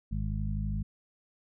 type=harmonic tone with a mistuned harmonic; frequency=51.91 Hz; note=G#1; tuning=in tune; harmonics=1 / 2 / 3 / 4; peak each=-32 / -35 / -37 / -38 dBFS; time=0.11-0.83 s; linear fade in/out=10 ms; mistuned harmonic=1; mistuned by=-20 cents; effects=none